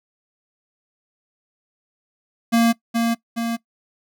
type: tone with echo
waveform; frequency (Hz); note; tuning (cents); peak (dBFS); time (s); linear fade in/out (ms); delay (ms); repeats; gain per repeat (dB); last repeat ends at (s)
square; 231.4; A#3; -13; -14; 2.52-2.73; 20; 420; 2; -4; 3.57
effects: noise-tail reverb RT60 0.1 s tail -20 dB re dry